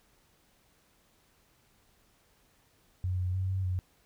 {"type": "tone with pitch steps", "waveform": "sine", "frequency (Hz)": [91.6, 90.9, 94, 94.9, 91.5], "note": ["F#2", "F#2", "F#2", "F#2", "F#2"], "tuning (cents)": [-17, -30, 28, 44, -19], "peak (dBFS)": -28, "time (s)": [3.04, 3.79], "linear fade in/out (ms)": 0, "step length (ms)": 150, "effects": ["pink hiss -67 dBFS RMS until 4.05 s"]}